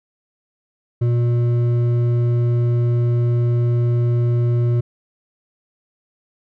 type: tone with hard clipping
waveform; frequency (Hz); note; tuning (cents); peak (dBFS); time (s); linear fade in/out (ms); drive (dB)
triangle; 119.7; A#2; +46; -16; 1.01-4.81; 10; 11
effects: none